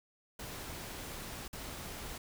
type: noise with dropouts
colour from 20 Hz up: pink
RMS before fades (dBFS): -44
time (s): 0.39-2.18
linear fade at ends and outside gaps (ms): 5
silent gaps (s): 1.48-1.529
effects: none